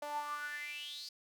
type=tone with high-pass filter sweep; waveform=sawtooth; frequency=293.7 Hz; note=D4; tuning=in tune; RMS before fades=-42 dBFS; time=0.02-1.09 s; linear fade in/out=5 ms; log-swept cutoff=670 to 4800 Hz; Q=9.4; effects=none